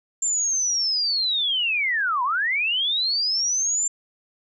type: linear two-way sweep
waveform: sine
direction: down then up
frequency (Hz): 7340 to 950 to 7340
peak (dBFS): -20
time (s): 0.22-3.88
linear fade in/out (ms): 5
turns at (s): 2.23
effects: none